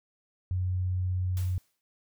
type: tone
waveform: sine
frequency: 91.6 Hz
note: F#2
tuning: 17 cents flat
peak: -26 dBFS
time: 0.51-1.58 s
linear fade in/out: 0 ms
type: noise with exponential decay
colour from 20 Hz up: white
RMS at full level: -44 dBFS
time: 1.37-1.81 s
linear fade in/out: 0 ms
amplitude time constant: 94 ms
effects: none